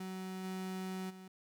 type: tone with level steps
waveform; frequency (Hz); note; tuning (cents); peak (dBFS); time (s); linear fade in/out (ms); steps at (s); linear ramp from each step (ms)
35% pulse; 187.4; F#3; +22; -39 / -37 / -48; 0-1.28; 5; 0.43 / 1.09; 20
effects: none